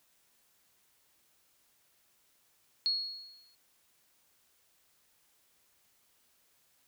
sine tone with exponential decay, 4321 Hz, C#8, 45 cents flat, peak -25 dBFS, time 2.86-3.55 s, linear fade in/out 0 ms, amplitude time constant 150 ms, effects white hiss -70 dBFS RMS until 6.87 s

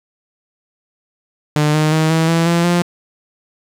sawtooth tone with pitch steps, 150.3 / 154.08 / 157.95 / 161.93 / 166 / 170.17 / 174.45 Hz, D3 / D#3 / D#3 / E3 / E3 / F3 / F3, +40 / -17 / +26 / -31 / +12 / -45 / -2 cents, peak -8 dBFS, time 1.56-2.82 s, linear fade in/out 0 ms, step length 180 ms, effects low-pass 10000 Hz 12 dB/octave + 7-bit

